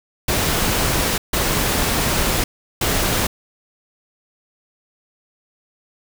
pink noise bursts at uneven times, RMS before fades -19 dBFS, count 3, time 0.28-1.18 / 1.33-2.44 / 2.81-3.27 s, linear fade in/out 5 ms, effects none

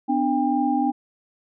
sine tone cluster, 253.3 / 296.3 / 799 Hz, B3 / D4 / G5, +44 / +15 / +33 cents, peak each -23 dBFS, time 0.08-0.92 s, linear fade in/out 20 ms, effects none

